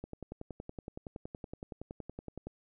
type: click train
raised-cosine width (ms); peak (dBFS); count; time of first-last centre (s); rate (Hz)
2; -28; 27; 0.04-2.47; 10.7
effects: none